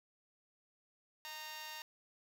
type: tone with amplitude modulation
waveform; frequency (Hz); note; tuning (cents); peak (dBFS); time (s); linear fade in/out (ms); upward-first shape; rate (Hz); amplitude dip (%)
10% pulse; 925; A#5; -14; -33; 1.25-1.82; 0; sine; 298; 75
effects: none